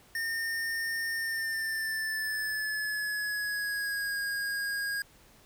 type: tone with pitch glide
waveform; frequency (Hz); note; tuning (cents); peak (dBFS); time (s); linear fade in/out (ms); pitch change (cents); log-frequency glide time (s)
square; 1822 to 1632.6; A#6 to G#6; -40 to -30; -31; 0.15-5.02; 2; -190; 1.14-4.2
effects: pink hiss -59 dBFS RMS until 5.45 s